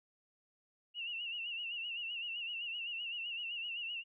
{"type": "tone with vibrato", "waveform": "sine", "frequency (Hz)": 2794, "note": "F7", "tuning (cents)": 0, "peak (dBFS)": -38, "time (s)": [0.94, 4.04], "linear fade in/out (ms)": 50, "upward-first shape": "sine", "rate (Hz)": 7.8, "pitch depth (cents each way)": 81, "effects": []}